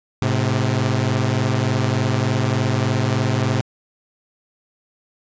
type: tone pair together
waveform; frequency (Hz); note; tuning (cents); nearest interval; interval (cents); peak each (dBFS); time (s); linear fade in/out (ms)
sawtooth; 106.8 / 130.19; G#2 / C3; +49 / -8; minor third; 343; -16; 0.22-3.61; 0
effects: resampled to 16000 Hz